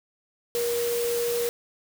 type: tone in noise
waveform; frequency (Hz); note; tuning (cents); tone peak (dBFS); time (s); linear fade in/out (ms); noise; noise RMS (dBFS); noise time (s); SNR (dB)
sine; 474.3; A#4; +30; -24; 0.55-1.49; 0; white; -33; 0.55-1.49; +6
effects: none